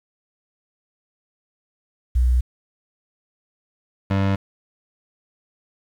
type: tone pair in turn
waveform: sine / 25% pulse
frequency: 61.74 / 97.84 Hz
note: B1 / G2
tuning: 0 / -3 cents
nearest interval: minor sixth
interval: 797 cents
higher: second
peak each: -14 dBFS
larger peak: neither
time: 2.15-2.41 / 4.1-4.36 s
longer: neither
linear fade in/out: 10 ms
effects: low-pass 3000 Hz 12 dB/octave + 8-bit